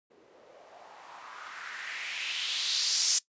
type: noise with low-pass filter sweep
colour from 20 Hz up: violet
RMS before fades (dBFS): -34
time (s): 0.1-3.19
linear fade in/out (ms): 10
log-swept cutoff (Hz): 370 to 6300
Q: 2.9
effects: noise-tail reverb RT60 0.1 s tail -19 dB re dry + resampled to 16000 Hz